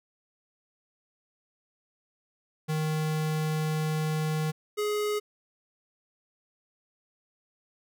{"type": "tone pair in turn", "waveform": "square", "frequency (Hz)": [155.56, 418.9], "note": ["D#3", "G#4"], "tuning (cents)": [0, 15], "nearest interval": "octave + perfect fourth", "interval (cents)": 1715, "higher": "second", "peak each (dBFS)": -27, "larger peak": "neither", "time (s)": [[2.68, 4.52], [4.77, 5.2]], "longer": "first", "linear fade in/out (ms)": 20, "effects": []}